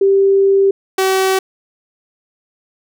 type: tone pair in turn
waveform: sine / sawtooth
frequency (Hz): 392 / 380.8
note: G4 / F#4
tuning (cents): 0 / +50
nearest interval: minor second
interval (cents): 50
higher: first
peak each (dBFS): -8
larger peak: neither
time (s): 0.01-0.71 / 0.98-1.39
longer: first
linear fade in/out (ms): 5
effects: none